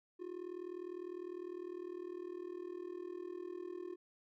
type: tone with amplitude modulation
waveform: triangle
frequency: 356.5 Hz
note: F4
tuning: 36 cents sharp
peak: -37 dBFS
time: 0.19-3.96 s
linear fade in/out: 20 ms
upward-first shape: sine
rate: 39.9 Hz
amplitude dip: 85%
effects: none